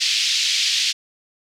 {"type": "band-pass noise", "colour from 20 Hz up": "white", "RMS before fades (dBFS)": -20, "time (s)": [0, 0.93], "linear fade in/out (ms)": 20, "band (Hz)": [2600, 5200], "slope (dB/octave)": 24, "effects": []}